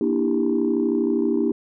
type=chord; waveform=sine; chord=E half-diminished seventh; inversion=second; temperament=just; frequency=237.3 / 296.7 / 329.6 / 395.6 Hz; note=Bb3 / D4 / E4 / G4; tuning=+31 / +18 / 0 / +16 cents; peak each=-23 dBFS; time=0.01-1.52 s; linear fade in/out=2 ms; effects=tanh soft clip ceiling -11 dBFS